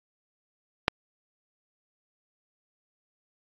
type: click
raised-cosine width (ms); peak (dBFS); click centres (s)
0.3; -3; 0.881
effects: AAC 48 kbps